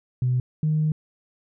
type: tone pair in turn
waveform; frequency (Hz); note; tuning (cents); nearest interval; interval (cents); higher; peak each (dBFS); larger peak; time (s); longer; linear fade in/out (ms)
sine; 125.7 / 154.42; B2 / D#3; +31 / -13; major third; 356; second; -18; neither; 0.22-0.4 / 0.63-0.92; second; 2
effects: tanh soft clip ceiling -14 dBFS